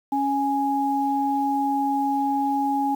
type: tone pair together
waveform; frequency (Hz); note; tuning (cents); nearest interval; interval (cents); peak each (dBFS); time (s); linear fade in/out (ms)
sine; 277.2 / 830.7; C#4 / G#5; 0 / 0; octave + perfect fifth; 1900; -24 / -22; 0.12-2.95; 5
effects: 8-bit